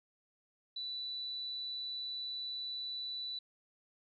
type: tone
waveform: sine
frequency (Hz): 3968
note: B7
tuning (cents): +7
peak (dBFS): -38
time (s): 0.76-3.39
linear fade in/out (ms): 5
effects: none